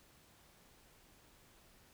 silence, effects pink hiss -65 dBFS RMS until 1.93 s

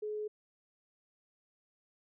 sine tone, 424.1 Hz, G#4, 36 cents sharp, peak -35 dBFS, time 0.02-0.28 s, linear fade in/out 10 ms, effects none

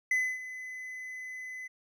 triangle tone with ADSR envelope, 2019 Hz, B6, 38 cents sharp, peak -22 dBFS, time 0.11-1.68 s, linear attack 4 ms, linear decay 270 ms, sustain -15 dB, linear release 15 ms, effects none

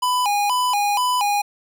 square tone with vibrato, 904 Hz, A5, 47 cents sharp, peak -18 dBFS, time 0.02-1.42 s, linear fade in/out 10 ms, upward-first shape square, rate 2.1 Hz, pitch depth 170 cents each way, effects none

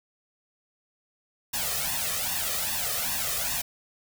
white noise with flanger, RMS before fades -29 dBFS, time 1.53-3.62 s, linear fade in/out 10 ms, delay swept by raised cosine 1.1 to 1.65 ms, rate 2.5 Hz, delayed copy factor +1, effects none

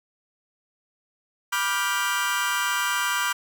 30% pulse chord, G dominant seventh, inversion first, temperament just, 980 / 1176 / 1411.2 / 1568 Hz, B5 / D6 / F6 / G6, -14 / +2 / +18 / 0 cents, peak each -26 dBFS, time 1.52-3.33 s, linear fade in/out 10 ms, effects none

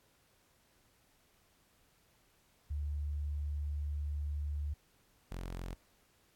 sine / sawtooth tone pair in turn, 73.3 / 44.11 Hz, D2 / F1, -3 / +18 cents, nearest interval major sixth, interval 879 cents, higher first, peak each -34 / -36 dBFS, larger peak first, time 2.7-4.74 / 5.31-5.75 s, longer first, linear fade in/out 10 ms, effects pink hiss -70 dBFS RMS until 6.35 s + AAC 64 kbps

